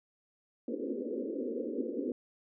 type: band-pass noise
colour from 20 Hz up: pink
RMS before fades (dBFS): -36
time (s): 0.68-2.12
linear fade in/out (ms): 2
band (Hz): 230 to 530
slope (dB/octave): 96
effects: none